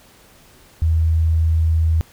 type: tone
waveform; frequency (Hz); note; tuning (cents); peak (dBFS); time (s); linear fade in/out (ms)
sine; 80.8; E2; -34; -13; 0.82-2.01; 0
effects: pink hiss -49 dBFS RMS until 2.12 s